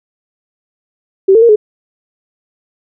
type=tone with pitch steps; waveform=sine; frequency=385.5 / 448.9 / 467.8 / 423.1 Hz; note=G4 / A4 / A#4 / G#4; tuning=-29 / +35 / +6 / +32 cents; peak=-3 dBFS; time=1.28-1.56 s; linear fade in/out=10 ms; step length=70 ms; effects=none